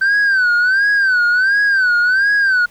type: tone with vibrato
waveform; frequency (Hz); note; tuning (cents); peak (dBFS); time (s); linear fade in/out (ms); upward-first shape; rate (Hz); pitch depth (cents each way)
sine; 1539; G6; -32; -8; 0.01-2.66; 10; sine; 1.4; 130
effects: tanh soft clip ceiling -10 dBFS + pink hiss -48 dBFS RMS until 2.7 s